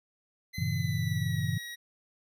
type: tone with pitch glide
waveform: 25% pulse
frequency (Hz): 2041 to 1904.3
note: C7 to A#6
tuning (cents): -44 to +36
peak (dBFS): -35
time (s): 0.53-1.76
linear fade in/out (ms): 20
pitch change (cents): -120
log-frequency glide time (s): 0.67-1.43
type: chord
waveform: sine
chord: G diminished seventh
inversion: none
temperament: equal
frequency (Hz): 98 / 116.54 / 138.59 / 164.81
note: G2 / Bb2 / Db3 / Fb3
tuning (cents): 0 / 0 / 0 / 0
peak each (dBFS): -33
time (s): 0.58-1.58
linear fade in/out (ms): 5
effects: none